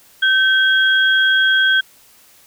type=tone pair together; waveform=sine; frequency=1547 / 3278 Hz; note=G6 / G#7; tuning=-23 / -23 cents; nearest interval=octave + minor second; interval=1300 cents; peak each=-12 / -17 dBFS; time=0.22-1.81 s; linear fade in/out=10 ms; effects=white hiss -49 dBFS RMS until 2.46 s